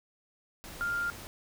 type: tone in noise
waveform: sine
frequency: 1400 Hz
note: F6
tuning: 4 cents sharp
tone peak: -29 dBFS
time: 0.81-1.1 s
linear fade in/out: 0 ms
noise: pink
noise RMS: -45 dBFS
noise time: 0.64-1.27 s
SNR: +13 dB
effects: none